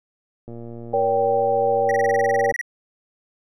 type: click train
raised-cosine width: 2 ms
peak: -24 dBFS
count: 240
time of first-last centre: 0.48-2.523 s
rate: 117 Hz
type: chord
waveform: sine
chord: G diminished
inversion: first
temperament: just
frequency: 470.4 / 564.5 / 784 Hz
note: Bb4 / Db5 / G5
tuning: +16 / +31 / 0 cents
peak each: -21 dBFS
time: 0.93-2.52 s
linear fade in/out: 10 ms
type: tone bursts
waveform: triangle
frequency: 1924 Hz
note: B6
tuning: 46 cents flat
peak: -21 dBFS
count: 15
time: 1.89-2.613 s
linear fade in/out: 2 ms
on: 23 ms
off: 27 ms
effects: none